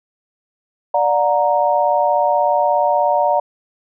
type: chord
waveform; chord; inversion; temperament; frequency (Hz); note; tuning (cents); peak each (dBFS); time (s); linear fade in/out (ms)
sine; D augmented; none; equal with one note detuned; 587.3 / 723.9 / 932.3; D5 / F#5 / A#5; 0 / -38 / 0; -17; 0.94-3.4; 5
effects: none